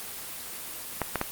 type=clicks; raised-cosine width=0.5 ms; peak=-10 dBFS; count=3; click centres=1.017 / 1.157 / 1.214 s; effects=white hiss -38 dBFS RMS until 1.31 s + Opus 24 kbps